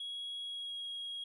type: tone with pitch glide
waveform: sine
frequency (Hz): 3322 to 3290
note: G#7 to G#7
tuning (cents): 0 to -17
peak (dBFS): -37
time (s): 0-1.24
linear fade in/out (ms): 5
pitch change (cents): -17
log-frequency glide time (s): 0.41-0.88
effects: tanh soft clip ceiling -37 dBFS